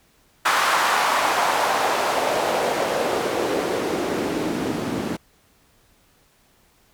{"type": "noise with band-pass filter sweep", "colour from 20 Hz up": "white", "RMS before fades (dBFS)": -22, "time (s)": [0.45, 5.17], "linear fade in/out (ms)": 10, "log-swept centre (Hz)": [1200, 230], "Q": 1.8, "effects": ["pink hiss -59 dBFS RMS until 6.93 s"]}